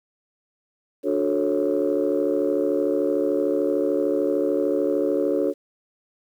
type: chord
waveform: sine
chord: D major seventh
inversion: none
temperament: just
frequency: 293.7 / 367.1 / 440.5 / 550.6 Hz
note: D4 / F#4 / A4 / C#5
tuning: 0 / -14 / +2 / -12 cents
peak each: -24 dBFS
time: 1.03-5.54 s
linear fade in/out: 50 ms
effects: tanh soft clip ceiling -12 dBFS + 9-bit